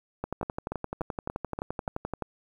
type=two click trains; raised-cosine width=1 ms; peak=-18 / -17 dBFS; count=6 / 24; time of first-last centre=0.43-1.879 / 0.24-2.223 s; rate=3.45 / 11.6 Hz; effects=9-bit